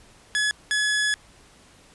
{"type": "tone bursts at uneven times", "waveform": "sawtooth", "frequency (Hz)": 1697, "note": "G#6", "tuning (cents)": 37, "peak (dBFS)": -17, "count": 2, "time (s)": [[0.35, 0.51], [0.71, 1.14]], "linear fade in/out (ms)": 0, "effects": ["pink hiss -53 dBFS RMS until 1.94 s", "resampled to 24000 Hz"]}